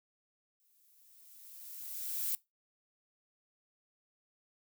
violet noise with exponential growth, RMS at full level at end -33 dBFS, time 0.6-2.35 s, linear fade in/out 0 ms, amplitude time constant 380 ms, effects noise-tail reverb RT60 0.2 s tail -21 dB re dry

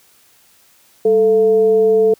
sine tone with frequency modulation, 440 Hz, A4, in tune, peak -9 dBFS, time 1.05-2.14 s, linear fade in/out 5 ms, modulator 242 Hz, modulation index 0.32, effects white hiss -52 dBFS RMS until 2.19 s + high-pass 60 Hz 12 dB/octave

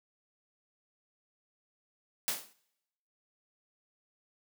white noise with exponential decay, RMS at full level -28 dBFS, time 2.28-2.53 s, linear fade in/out 0 ms, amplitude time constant 54 ms, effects noise-tail reverb RT60 0.9 s tail -24 dB re dry + high-pass 200 Hz 12 dB/octave

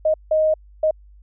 sine tone bursts at uneven times, 624 Hz, D#5, 5 cents sharp, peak -14 dBFS, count 3, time 0.05-0.14 / 0.31-0.54 / 0.83-0.91 s, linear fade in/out 5 ms, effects added 50 Hz sine -44 dBFS peak until 1.22 s

